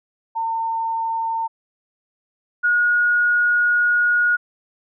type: tone pair in turn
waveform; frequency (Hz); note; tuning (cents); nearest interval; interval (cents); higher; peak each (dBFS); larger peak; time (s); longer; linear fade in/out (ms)
sine; 906 / 1444.5; A#5 / F#6; -50 / -42; minor sixth; 808; second; -20 / -14; second; 0.35-1.48 / 2.63-4.37; second; 20
effects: none